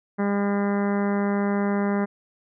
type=harmonic tone; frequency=201.6 Hz; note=G3; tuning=49 cents sharp; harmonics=1 / 2 / 3 / 4 / 5 / 6 / 7 / 8 / 9 / 10; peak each=-22 / -28 / -32 / -34 / -36 / -38 / -39 / -40 / -41 / -42 dBFS; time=0.18-2.06 s; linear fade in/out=20 ms; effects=none